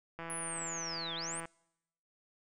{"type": "click train", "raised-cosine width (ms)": 0.5, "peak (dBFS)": -28, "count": 211, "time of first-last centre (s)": [0.19, 1.455], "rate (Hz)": 166}
{"type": "linear two-way sweep", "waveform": "sine", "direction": "down then up", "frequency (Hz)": [10548, 3136, 9270], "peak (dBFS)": -38, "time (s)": [0.3, 1.4], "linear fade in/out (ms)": 0, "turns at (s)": 1.15}
{"effects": ["noise-tail reverb RT60 0.9 s tail -26 dB re dry"]}